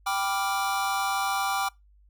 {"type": "chord", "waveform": "square", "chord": "G dominant seventh", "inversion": "none", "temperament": "equal", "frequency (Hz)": [784, 987.8, 1174.7, 1396.9], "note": ["G5", "B5", "D6", "F6"], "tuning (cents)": [0, 0, 0, 0], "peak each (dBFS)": [-29, -35, -31, -34], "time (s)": [0.06, 1.69], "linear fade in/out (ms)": 10, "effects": ["noise-tail reverb RT60 0.2 s tail -24 dB re dry", "added 50 Hz sine -55 dBFS peak until 2.09 s"]}